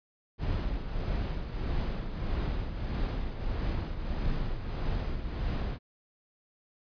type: noise with tremolo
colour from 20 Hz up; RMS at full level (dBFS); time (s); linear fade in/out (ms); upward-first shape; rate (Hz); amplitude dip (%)
brown; -29; 0.38-5.79; 50; triangle; 1.6; 60
effects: resampled to 11025 Hz